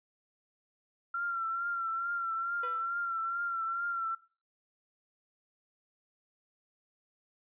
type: tone with vibrato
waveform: sine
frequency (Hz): 1367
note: F6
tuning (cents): -37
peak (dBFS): -31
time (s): 1.14-4.15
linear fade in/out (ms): 5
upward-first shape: triangle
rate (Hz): 2.3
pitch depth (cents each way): 50
type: tone with exponential decay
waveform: sawtooth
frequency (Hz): 493.9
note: B4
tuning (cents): 0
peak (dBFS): -34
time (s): 2.63-2.96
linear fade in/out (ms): 5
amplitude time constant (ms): 70
effects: noise-tail reverb RT60 0.4 s tail -22 dB re dry + resampled to 8000 Hz